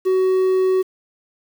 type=tone with quantisation; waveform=triangle; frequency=374.8 Hz; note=F#4; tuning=22 cents sharp; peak=-12 dBFS; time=0.05-0.83 s; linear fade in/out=20 ms; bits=7; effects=none